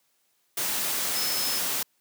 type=tone in noise; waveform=sine; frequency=5200 Hz; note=E8; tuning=24 cents flat; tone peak=-30 dBFS; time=1.15-1.59 s; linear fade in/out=5 ms; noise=white; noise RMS=-28 dBFS; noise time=0.57-1.83 s; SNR=-5 dB; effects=white hiss -70 dBFS RMS until 2 s + high-pass 150 Hz 12 dB/octave